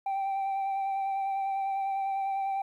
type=tone with vibrato; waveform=sine; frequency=781 Hz; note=G5; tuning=7 cents flat; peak=-25 dBFS; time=0.06-2.62 s; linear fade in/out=5 ms; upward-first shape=sine; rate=10 Hz; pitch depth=17 cents each way; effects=tanh soft clip ceiling -27 dBFS + 11-bit